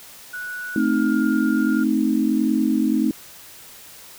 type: tone with pitch glide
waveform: sine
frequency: 1473 to 1413 Hz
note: F#6 to F6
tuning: -8 to +20 cents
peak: -28 dBFS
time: 0.33-1.84 s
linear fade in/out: 10 ms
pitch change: -72 cents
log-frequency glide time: 0.77-0.82 s
type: chord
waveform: sine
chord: A diminished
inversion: none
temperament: equal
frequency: 220 / 261.6 / 311.1 Hz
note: A3 / C4 / Eb4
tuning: 0 / 0 / 0 cents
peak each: -21 dBFS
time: 0.76-3.11 s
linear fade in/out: 2 ms
effects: white hiss -43 dBFS RMS until 4.18 s